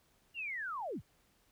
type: linear sweep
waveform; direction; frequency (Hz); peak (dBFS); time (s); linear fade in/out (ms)
sine; down; 2872 to 31.71; -37; 0.34-1.02; 50
effects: pink hiss -71 dBFS RMS until 1.51 s